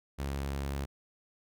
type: tone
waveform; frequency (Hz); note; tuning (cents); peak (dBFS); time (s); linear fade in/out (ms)
sawtooth; 69.3; C#2; 0; -29; 0.18-0.86; 20
effects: none